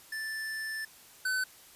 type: tone pair in turn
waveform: square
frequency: 1760 / 1515.5 Hz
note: A6 / F#6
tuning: 0 / +41 cents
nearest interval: minor third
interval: 259 cents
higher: first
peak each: -35 / -29 dBFS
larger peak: second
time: 0.12-0.85 / 1.25-1.44 s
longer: first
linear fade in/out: 5 ms
effects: white hiss -55 dBFS RMS until 1.75 s + resampled to 32000 Hz